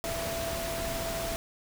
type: tone in noise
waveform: sine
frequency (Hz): 667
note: E5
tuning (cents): +20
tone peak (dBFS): -34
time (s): 0.04-1.36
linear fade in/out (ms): 0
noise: pink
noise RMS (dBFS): -35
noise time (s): 0.04-1.36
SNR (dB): -2
effects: none